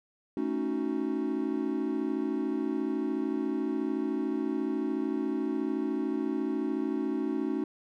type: chord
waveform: triangle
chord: D# half-diminished seventh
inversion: second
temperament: equal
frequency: 220 / 277.2 / 311.1 / 370 Hz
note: A3 / C#4 / D#4 / F#4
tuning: 0 / 0 / 0 / 0 cents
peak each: -34 / -30 / -31 / -33 dBFS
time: 0.37-7.64 s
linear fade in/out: 2 ms
effects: none